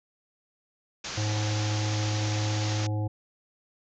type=low-pass noise; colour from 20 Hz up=white; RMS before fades=-36 dBFS; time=1.04-2.87 s; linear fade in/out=5 ms; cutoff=6800 Hz; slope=96 dB/octave
type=harmonic tone; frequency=105.9 Hz; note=G#2; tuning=34 cents sharp; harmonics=1 / 3 / 5 / 7 / 8; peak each=-26 / -36 / -40 / -43 / -44 dBFS; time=1.17-3.08 s; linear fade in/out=10 ms
effects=none